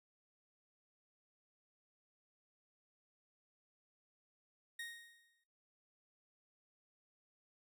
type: tone with exponential decay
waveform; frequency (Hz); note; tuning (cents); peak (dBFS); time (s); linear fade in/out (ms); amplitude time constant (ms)
30% pulse; 1864.7; A#6; 0; -39; 4.79-5.44; 5; 140
effects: noise-tail reverb RT60 0.9 s tail -21 dB re dry